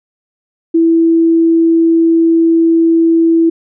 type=tone; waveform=sine; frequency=330 Hz; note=E4; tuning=2 cents sharp; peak=-6 dBFS; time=0.74-3.5 s; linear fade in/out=10 ms; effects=none